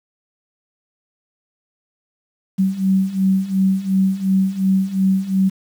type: beating tone pair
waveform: sine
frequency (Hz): 189.4 / 192.2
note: F#3 / G3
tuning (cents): +41 / -34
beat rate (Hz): 2.8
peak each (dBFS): -19 / -16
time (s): 2.58-5.5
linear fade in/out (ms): 20
effects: 7-bit